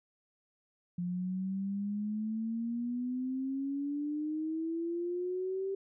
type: exponential sweep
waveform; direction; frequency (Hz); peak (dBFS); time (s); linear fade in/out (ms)
sine; up; 175 to 392; -32; 0.98-5.75; 5
effects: none